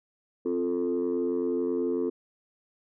sine chord, F major, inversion second, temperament equal, 261.6 / 349.2 / 440 Hz, C4 / F4 / A4, 0 / 0 / 0 cents, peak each -29 / -28 / -28 dBFS, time 0.45-2.1 s, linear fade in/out 10 ms, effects tanh soft clip ceiling -20 dBFS

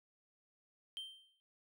triangle tone with exponential decay, 3136 Hz, G7, in tune, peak -38 dBFS, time 0.97-1.4 s, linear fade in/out 0 ms, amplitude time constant 92 ms, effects noise-tail reverb RT60 0.3 s tail -26 dB re dry

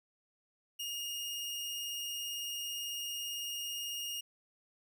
sawtooth tone, 2847 Hz, F7, 33 cents sharp, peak -34 dBFS, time 0.79-4.21 s, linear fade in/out 10 ms, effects none

